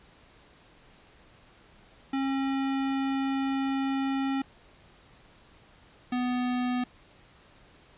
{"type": "tone pair in turn", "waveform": "square", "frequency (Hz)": [270.5, 248.3], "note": ["C#4", "B3"], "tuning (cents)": [-42, 9], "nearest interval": "minor second", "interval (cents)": 149, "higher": "first", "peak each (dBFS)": -27, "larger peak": "neither", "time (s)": [[2.13, 4.42], [6.12, 6.84]], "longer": "first", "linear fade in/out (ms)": 5, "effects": ["pink hiss -57 dBFS RMS until 7.97 s", "resampled to 8000 Hz"]}